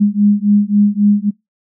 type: beating tone pair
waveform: sine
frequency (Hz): 203.8 / 207.5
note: G#3 / G#3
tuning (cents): -32 / -1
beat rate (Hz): 3.7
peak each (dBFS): -12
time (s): 0-1.31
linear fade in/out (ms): 20
effects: noise-tail reverb RT60 0.2 s tail -26 dB re dry